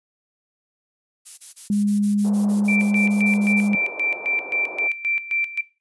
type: noise bursts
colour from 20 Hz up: violet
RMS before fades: -34 dBFS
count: 16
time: 1.25-3.69 s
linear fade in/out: 20 ms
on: 130 ms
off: 24 ms
type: tone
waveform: sine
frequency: 205.1 Hz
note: G#3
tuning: 21 cents flat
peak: -17 dBFS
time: 1.7-3.75 s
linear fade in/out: 2 ms
type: band-pass noise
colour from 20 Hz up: pink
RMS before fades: -37 dBFS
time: 2.24-4.88 s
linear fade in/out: 10 ms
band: 380 to 870 Hz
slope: 24 dB/octave
type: tone with tremolo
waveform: sine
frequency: 2349 Hz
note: D7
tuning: in tune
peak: -20 dBFS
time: 2.68-5.61 s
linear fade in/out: 5 ms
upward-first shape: square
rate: 3.8 Hz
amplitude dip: 80%
effects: noise-tail reverb RT60 0.3 s tail -18 dB re dry + resampled to 24000 Hz